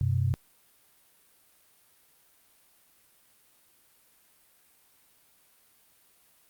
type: tone pair together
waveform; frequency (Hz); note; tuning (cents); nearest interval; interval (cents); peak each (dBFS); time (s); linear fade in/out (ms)
sine; 94.6 / 127.52; F#2 / C3; +39 / -44; perfect fourth; 517; -26; 0.01-0.34; 0
effects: white hiss -63 dBFS RMS until 6.49 s + Opus 48 kbps